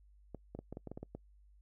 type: clicks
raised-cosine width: 2 ms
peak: -30 dBFS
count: 10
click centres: 0.347 / 0.55 / 0.59 / 0.726 / 0.771 / 0.873 / 0.916 / 0.975 / 1.03 / 1.15 s
effects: noise-tail reverb RT60 0.1 s tail -26 dB re dry + added 50 Hz sine -60 dBFS peak until 1.61 s